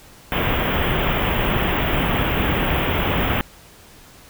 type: band-stop noise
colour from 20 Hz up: pink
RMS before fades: -20 dBFS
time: 0.32-3.41 s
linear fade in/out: 0 ms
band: 3400 to 15000 Hz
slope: 96 dB/octave
effects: pink hiss -46 dBFS RMS until 4.29 s